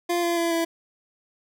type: tone with pitch steps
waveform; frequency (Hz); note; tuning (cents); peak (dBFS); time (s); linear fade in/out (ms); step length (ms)
25% pulse; 347.4 / 342.4 / 337.5 / 332.7; F4 / F4 / E4 / E4; -9 / -34 / +41 / +16; -18; 0.09-0.65; 10; 140
effects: none